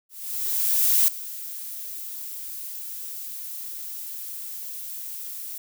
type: noise with ADSR envelope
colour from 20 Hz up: violet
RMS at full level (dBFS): -18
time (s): 0.09-5.58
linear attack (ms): 990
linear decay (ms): 5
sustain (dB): -17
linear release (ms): 4
effects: none